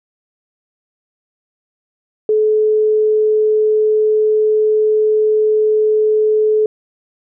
sine tone, 429.9 Hz, A4, 40 cents flat, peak -10 dBFS, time 2.29-6.66 s, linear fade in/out 2 ms, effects none

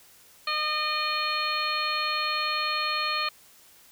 harmonic tone, 610 Hz, D#5, 34 cents flat, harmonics 1 / 2 / 3 / 4 / 5 / 6 / 7, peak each -40 / -29 / -36 / -31 / -36 / -40 / -31 dBFS, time 0.47-3.29 s, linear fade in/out 5 ms, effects white hiss -55 dBFS RMS until 3.91 s

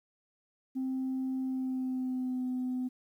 sine tone with pitch glide, 261.6 to 253.4 Hz, C4 to B3, 0 to +45 cents, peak -29 dBFS, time 0.75-2.89 s, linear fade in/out 20 ms, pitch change -55 cents, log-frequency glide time 1.41-2.44 s, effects tanh soft clip ceiling -28 dBFS + 11-bit

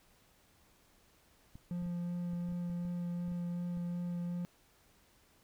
clicks, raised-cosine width 5 ms, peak -38 dBFS, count 11, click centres 1.555 / 1.823 / 1.862 / 2.334 / 2.488 / 2.522 / 2.699 / 2.852 / 3.281 / 3.318 / 3.773 s
triangle tone with vibrato, 174.7 Hz, F3, 1 cent sharp, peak -33 dBFS, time 1.71-4.45 s, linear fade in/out 0 ms, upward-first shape sine, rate 2.7 Hz, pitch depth 9 cents each way
effects pink hiss -67 dBFS RMS until 5.43 s

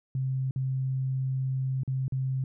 sine tone with dropouts, 131.8 Hz, C3, 13 cents sharp, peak -26 dBFS, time 0.15-2.44 s, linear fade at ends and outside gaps 2 ms, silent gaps 0.51-0.56 / 1.834-1.877 / 2.081-2.122 s, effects none

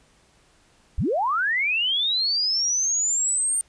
sine linear sweep, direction up, 33.47 to 8870 Hz, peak -20 dBFS, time 0.98-3.61 s, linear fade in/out 0 ms, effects pink hiss -59 dBFS RMS until 3.68 s + resampled to 22050 Hz

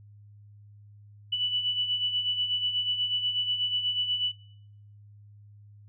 sine beating tone pair, 2960 / 2968.2 Hz, F#7 / F#7, 0 / +5 cents, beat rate 8.2 Hz, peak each -34 / -26 dBFS, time 1.32-4.32 s, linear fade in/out 10 ms, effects noise-tail reverb RT60 0.8 s tail -24 dB re dry + added 103 Hz sine -49 dBFS peak until 5.88 s

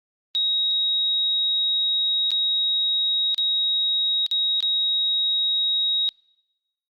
sine tone with dropouts, 3792 Hz, A#7, 29 cents sharp, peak -19 dBFS, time 0.35-6.09 s, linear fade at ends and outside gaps 0 ms, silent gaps 2.306-2.316 / 3.345-3.38 / 4.264-4.313 / 4.605-4.626 s, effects noise-tail reverb RT60 1.0 s tail -26 dB re dry + Opus 32 kbps

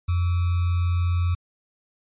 sine tone with sample-and-hold, 87.31 Hz, F2, in tune, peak -19 dBFS, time 0.08-1.35 s, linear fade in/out 10 ms, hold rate 1225 Hz, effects resampled to 8000 Hz

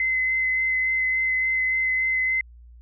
sine tone with vibrato, 2049 Hz, C7, 37 cents flat, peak -20 dBFS, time 0-2.41 s, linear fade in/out 2 ms, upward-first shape sine, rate 3.5 Hz, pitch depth 11 cents each way, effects added 59 Hz sine -44 dBFS peak until 2.81 s

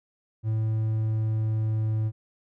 triangle tone with pitch glide, 110 to 109.24 Hz, A2 to A2, 0 to -12 cents, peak -21 dBFS, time 0.43-2.12 s, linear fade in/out 50 ms, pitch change -12 cents, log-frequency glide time 0.65-1.96 s, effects none

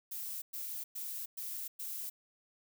violet noise bursts, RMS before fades -41 dBFS, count 5, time 0.11-2.1 s, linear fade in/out 10 ms, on 310 ms, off 110 ms, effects none

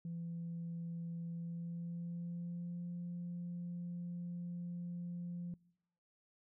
sine tone with pitch glide, 168.7 to 174.25 Hz, E3 to F3, +40 to -4 cents, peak -39 dBFS, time 0.05-5.54 s, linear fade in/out 2 ms, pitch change +56 cents, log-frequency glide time 1.33-2.87 s, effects noise-tail reverb RT60 0.9 s tail -26 dB re dry + tanh soft clip ceiling -37 dBFS

